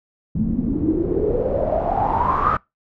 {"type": "noise with low-pass filter sweep", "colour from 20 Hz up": "pink", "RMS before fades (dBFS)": -20, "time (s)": [0.35, 2.57], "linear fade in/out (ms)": 5, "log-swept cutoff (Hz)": [200, 1300], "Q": 9.7, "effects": ["noise-tail reverb RT60 0.2 s tail -24 dB re dry"]}